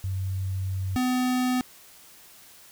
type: tone pair in turn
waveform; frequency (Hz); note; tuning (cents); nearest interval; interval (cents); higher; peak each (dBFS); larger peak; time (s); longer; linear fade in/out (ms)
sine / square; 95 / 252.2; F#2 / B3; +46 / +36; octave + perfect fourth; 1690; second; -26 / -23; second; 0.04-0.96 / 0.96-1.61; first; 0
effects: white hiss -51 dBFS RMS until 2.71 s